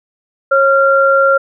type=tone pair together; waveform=sine; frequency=545.2 / 1381 Hz; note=C#5 / F6; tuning=-29 / -20 cents; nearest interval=octave + major third; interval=1609 cents; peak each=-10 dBFS; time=0.51-1.38 s; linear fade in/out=10 ms; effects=none